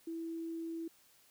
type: tone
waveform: sine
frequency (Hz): 329.6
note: E4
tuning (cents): 0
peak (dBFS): -38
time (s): 0.07-0.88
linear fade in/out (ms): 5
effects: white hiss -66 dBFS RMS until 1.3 s